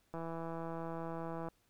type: click train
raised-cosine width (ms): 1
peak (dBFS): -29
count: 223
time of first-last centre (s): 0.14-1.485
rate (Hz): 165
effects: pink hiss -74 dBFS RMS until 1.69 s